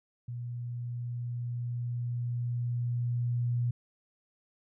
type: tone with level ramp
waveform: sine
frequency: 120.7 Hz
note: B2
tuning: 39 cents flat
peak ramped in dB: -35 to -26 dBFS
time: 0.28-3.71 s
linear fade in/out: 5 ms
effects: none